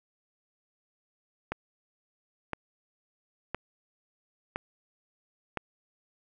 click train, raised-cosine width 0.5 ms, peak -16 dBFS, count 5, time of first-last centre 1.52-5.573 s, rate 0.987 Hz, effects none

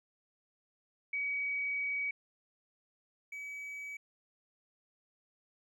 sine / triangle tone pair in turn, 2266 / 2280 Hz, C#7 / C#7, +37 / +48 cents, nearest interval unison, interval 11 cents, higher second, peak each -32 / -39 dBFS, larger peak first, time 1.13-2.11 / 3.32-3.97 s, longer first, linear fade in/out 5 ms, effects none

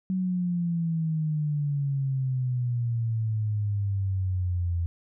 sine exponential sweep, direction down, 188.5 to 84.5 Hz, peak -24 dBFS, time 0.1-4.86 s, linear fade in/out 0 ms, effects none

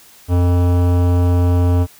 sine tone with hard clipping, 88.4 Hz, F2, 22 cents sharp, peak -13 dBFS, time 0.28-1.87 s, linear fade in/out 50 ms, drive 17 dB, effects white hiss -45 dBFS RMS until 1.99 s

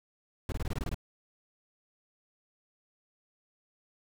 brown noise bursts, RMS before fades -32 dBFS, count 9, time 0.49-0.945 s, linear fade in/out 2 ms, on 31 ms, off 22 ms, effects none

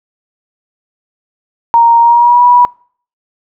sine tone with pitch glide, 932 to 974.4 Hz, A#5 to B5, -1 to -24 cents, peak -3 dBFS, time 1.74-2.65 s, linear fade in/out 0 ms, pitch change +77 cents, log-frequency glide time 2-2.43 s, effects noise-tail reverb RT60 0.5 s tail -25 dB re dry

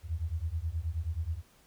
sine beating tone pair, 77 / 86.4 Hz, D#2 / F2, -17 / -18 cents, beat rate 9.4 Hz, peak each -34 / -34 dBFS, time 0.03-1.42 s, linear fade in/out 50 ms, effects pink hiss -63 dBFS RMS until 1.66 s

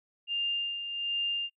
sine tone with tremolo, 2802 Hz, F7, 5 cents sharp, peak -27 dBFS, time 0.27-1.5 s, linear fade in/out 50 ms, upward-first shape sine, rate 1.3 Hz, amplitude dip 55%, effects noise-tail reverb RT60 0.1 s tail -25 dB re dry

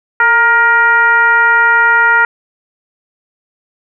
sine tone with frequency modulation, 1410 Hz, F6, 16 cents sharp, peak -6 dBFS, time 0.2-2.25 s, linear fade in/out 2 ms, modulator 479 Hz, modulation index 1, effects none

